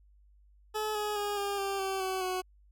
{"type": "tone with pitch steps", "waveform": "20% pulse", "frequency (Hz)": [428.9, 419.8, 411, 402.3, 393.8, 385.4, 377.3, 369.3], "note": ["A4", "G#4", "G#4", "G4", "G4", "G4", "F#4", "F#4"], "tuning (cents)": [-44, 19, -18, 45, 8, -29, 34, -3], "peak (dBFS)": -26, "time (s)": [0.74, 2.42], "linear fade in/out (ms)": 20, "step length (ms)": 210, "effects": ["added 50 Hz sine -58 dBFS peak until 2.71 s"]}